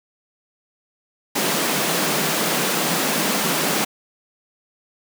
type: high-pass noise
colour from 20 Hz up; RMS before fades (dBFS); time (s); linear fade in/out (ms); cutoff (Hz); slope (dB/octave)
pink; -21; 1.35-3.85; 10; 150; 96
effects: none